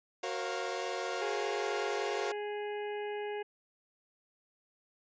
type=chord; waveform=sawtooth; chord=Gb major seventh; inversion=none; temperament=equal with one note detuned; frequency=370 / 466.2 / 541.4 / 698.5 Hz; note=Gb4 / Bb4 / Db5 / F5; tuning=0 / 0 / -41 / 0 cents; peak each=-36 dBFS; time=0.23-2.32 s; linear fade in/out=5 ms
type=harmonic tone; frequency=415.3 Hz; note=G#4; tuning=in tune; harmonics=1 / 2 / 4 / 5 / 6 / 7; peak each=-36 / -42 / -48 / -50 / -52 / -53 dBFS; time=1.21-3.43 s; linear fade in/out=10 ms
effects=resampled to 16000 Hz